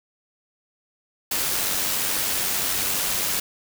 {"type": "noise with amplitude modulation", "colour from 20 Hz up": "white", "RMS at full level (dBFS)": -23, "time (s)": [1.31, 3.4], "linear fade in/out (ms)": 5, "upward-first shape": "sine", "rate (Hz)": 94.9, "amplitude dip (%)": 30, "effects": []}